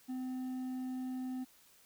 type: tone with hard clipping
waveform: triangle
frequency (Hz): 256.3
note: C4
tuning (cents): -36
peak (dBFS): -38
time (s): 0.08-1.45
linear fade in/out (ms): 20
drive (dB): 7
effects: white hiss -64 dBFS RMS until 1.85 s